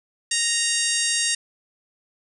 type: harmonic tone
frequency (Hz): 932.3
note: A#5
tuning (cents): 0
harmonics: 2 / 3 / 4 / 5 / 6 / 7 / 8 / 9 / 10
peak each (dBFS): -29 / -29 / -29 / -29 / -29 / -29 / -29 / -29 / -29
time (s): 0.31-1.35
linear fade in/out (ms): 5
effects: none